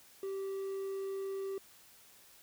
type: tone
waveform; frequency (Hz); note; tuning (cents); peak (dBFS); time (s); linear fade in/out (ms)
triangle; 388.9; G4; -14; -34; 0.23-1.58; 2
effects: white hiss -60 dBFS RMS until 2.42 s